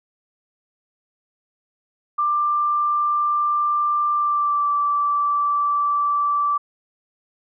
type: tone with pitch glide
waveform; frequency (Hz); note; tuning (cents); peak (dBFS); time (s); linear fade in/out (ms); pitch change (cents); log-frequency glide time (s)
sine; 1185 to 1163.3; D6 to D6; +15 to -17; -17; 2.18-6.58; 10; -32; 4.13-4.7
effects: none